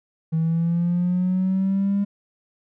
triangle linear sweep, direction up, 160 to 202 Hz, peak -15 dBFS, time 0.32-2.05 s, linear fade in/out 20 ms, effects tanh soft clip ceiling -15 dBFS

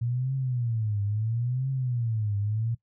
sine tone with vibrato, 116.54 Hz, A#2, in tune, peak -25 dBFS, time 0.01-2.75 s, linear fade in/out 10 ms, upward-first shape triangle, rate 0.74 Hz, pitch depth 260 cents each way, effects noise-tail reverb RT60 0.1 s tail -19 dB re dry

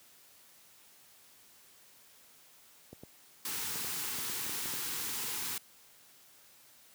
clicks, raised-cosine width 2 ms, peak -33 dBFS, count 10, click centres 2.93 / 3.035 / 3.758 / 3.846 / 4.187 / 4.298 / 4.465 / 4.495 / 4.658 / 4.738 s
white band-stop noise, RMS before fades -37 dBFS, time 3.45-5.58 s, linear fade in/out 2 ms, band 500 to 760 Hz, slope 96 dB/octave
effects white hiss -60 dBFS RMS until 6.94 s + high-pass 80 Hz 12 dB/octave

